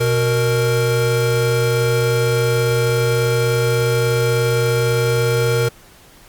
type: tone pair together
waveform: square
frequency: 123.19 / 466.2 Hz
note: B2 / A#4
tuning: -4 / 0 cents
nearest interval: octave + major seventh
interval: 2304 cents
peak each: -18 dBFS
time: 0-5.69 s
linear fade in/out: 10 ms
effects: pink hiss -46 dBFS RMS until 6.28 s + Opus 48 kbps